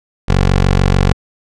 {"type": "tone", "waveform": "15% pulse", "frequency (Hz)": 46.76, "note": "F#1", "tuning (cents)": 19, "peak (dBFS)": -3, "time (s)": [0.28, 1.13], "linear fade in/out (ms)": 10, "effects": ["low-pass 6000 Hz 12 dB/octave"]}